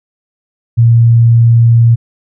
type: tone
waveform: sine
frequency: 116.54 Hz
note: A#2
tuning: in tune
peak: -3 dBFS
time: 0.77-1.96 s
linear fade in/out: 20 ms
effects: none